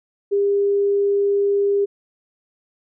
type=tone; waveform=sine; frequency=402 Hz; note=G4; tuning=44 cents sharp; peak=-15 dBFS; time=0.31-1.86 s; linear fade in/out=20 ms; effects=none